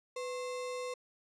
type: tone with sample-and-hold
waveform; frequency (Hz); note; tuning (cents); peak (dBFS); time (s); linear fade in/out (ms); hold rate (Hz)
sine; 500; B4; +21; -36; 0.16-0.94; 5; 1575
effects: resampled to 22050 Hz